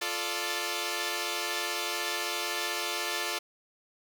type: chord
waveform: 5% pulse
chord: D minor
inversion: first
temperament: equal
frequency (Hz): 349.2 / 440 / 587.3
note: F4 / A4 / D5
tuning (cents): 0 / 0 / 0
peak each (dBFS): -23 / -23 / -24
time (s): 0.01-3.39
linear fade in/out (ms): 10
effects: none